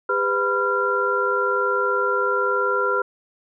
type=tone cluster; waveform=sine; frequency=402.2 / 502 / 992 / 1381 Hz; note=G4 / B4 / B5 / F6; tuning=+44 / +28 / +7 / -20 cents; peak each=-25 / -25 / -27 / -21 dBFS; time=0.09-3.02 s; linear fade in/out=5 ms; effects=none